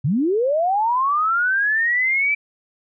sine linear sweep, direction up, 118.7 to 2337 Hz, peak -16 dBFS, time 0.04-2.35 s, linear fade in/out 10 ms, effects none

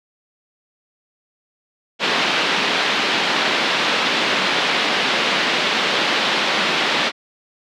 white band-pass noise, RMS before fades -19 dBFS, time 1.99-7.12 s, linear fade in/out 50 ms, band 180 to 3800 Hz, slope 24 dB/octave, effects none

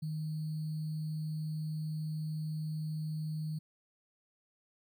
sine tone with sample-and-hold, 155.56 Hz, D#3, in tune, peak -34 dBFS, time 0.02-3.59 s, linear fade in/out 10 ms, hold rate 4410 Hz, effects none

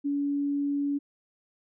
sine tone, 284.5 Hz, C#4, 45 cents sharp, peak -25 dBFS, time 0.04-0.99 s, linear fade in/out 20 ms, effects none

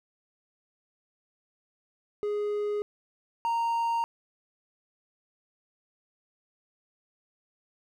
triangle tone pair in turn, 415.3 / 927.2 Hz, G#4 / A#5, 0 / -10 cents, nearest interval octave + major second, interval 1390 cents, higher second, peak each -25 / -23 dBFS, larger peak second, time 2.23-2.82 / 3.45-4.04 s, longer neither, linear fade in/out 0 ms, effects none

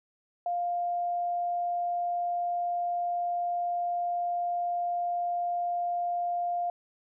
sine tone, 701 Hz, F5, 6 cents sharp, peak -27 dBFS, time 0.46-6.7 s, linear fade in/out 2 ms, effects none

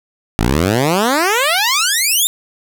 10% pulse exponential sweep, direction up, 51 to 3729 Hz, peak -4 dBFS, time 0.39-2.27 s, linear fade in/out 0 ms, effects none

